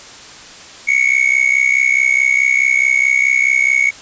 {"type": "tone with amplitude modulation", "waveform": "triangle", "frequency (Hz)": 2217, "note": "C#7", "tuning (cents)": 0, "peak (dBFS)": -5, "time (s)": [0.87, 3.91], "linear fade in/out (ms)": 20, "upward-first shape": "sine", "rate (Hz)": 64.7, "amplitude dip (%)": 85, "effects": ["white hiss -36 dBFS RMS until 4.01 s", "resampled to 16000 Hz"]}